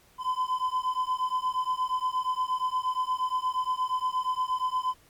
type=beating tone pair; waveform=triangle; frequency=1013 / 1021.5 Hz; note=B5 / C6; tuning=+44 / -42 cents; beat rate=8.5 Hz; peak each=-27 dBFS; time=0.18-4.95 s; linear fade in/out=50 ms; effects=pink hiss -60 dBFS RMS until 5.09 s + MP3 96 kbps